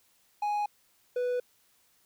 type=tone pair in turn; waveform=triangle; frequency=830.6 / 493.9 Hz; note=G#5 / B4; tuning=0 / 0 cents; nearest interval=major sixth; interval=900 cents; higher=first; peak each=-25 dBFS; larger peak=neither; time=0.42-0.66 / 1.16-1.4 s; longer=neither; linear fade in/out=5 ms; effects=white hiss -67 dBFS RMS until 2.05 s